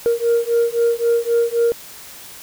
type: beating tone pair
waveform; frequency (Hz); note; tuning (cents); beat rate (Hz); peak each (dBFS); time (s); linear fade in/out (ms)
sine; 466.2 / 470; A#4 / A#4; 0 / +14; 3.8; -16; 0.06-1.72; 0
effects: tanh soft clip ceiling -10 dBFS + white hiss -38 dBFS RMS until 2.42 s